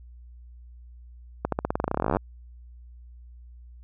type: accelerating click train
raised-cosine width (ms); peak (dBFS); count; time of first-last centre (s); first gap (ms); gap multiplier
1; -10; 24; 1.45-2.168; 73; 0.91
effects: added 60 Hz sine -44 dBFS peak until 3.83 s